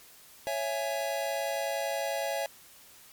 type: chord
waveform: square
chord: C# minor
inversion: none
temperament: just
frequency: 554.4 / 665.2 / 831.5 Hz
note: C#5 / E5 / G#5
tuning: 0 / +16 / +2 cents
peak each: -34 / -34 / -37 dBFS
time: 0.47-2.46 s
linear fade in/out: 0 ms
effects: white hiss -54 dBFS RMS until 3.12 s + MP3 96 kbps